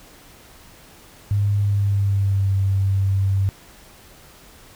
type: tone with pitch glide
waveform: sine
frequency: 101.7 to 97.28 Hz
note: G#2 to G2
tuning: -36 to -13 cents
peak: -16 dBFS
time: 1.31-3.49 s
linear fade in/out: 0 ms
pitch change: -77 cents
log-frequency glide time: 1.61-2.53 s
effects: pink hiss -47 dBFS RMS until 4.75 s